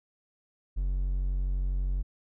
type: tone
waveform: triangle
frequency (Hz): 46.1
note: F#1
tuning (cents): -6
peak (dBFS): -24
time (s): 0.76-2.03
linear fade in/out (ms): 20
effects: none